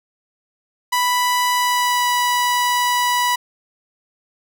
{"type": "tone with pitch glide", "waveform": "sawtooth", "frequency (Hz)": [987.8, 981], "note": ["B5", "B5"], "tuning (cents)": [0, -12], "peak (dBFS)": -12, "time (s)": [0.92, 3.36], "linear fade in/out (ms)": 10, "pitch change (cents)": -12, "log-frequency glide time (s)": [1.53, 2.11], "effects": []}